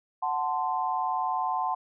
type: chord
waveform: sine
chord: F# diminished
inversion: none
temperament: equal with one note detuned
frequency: 740 / 880 / 1039.9 Hz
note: F#5 / A5 / C6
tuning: 0 / 0 / -11 cents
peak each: -30 dBFS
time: 0.22-1.75 s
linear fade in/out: 10 ms
effects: none